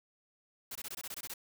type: noise bursts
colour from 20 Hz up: white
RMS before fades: -42 dBFS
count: 10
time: 0.71-1.339 s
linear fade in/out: 5 ms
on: 44 ms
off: 21 ms
effects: none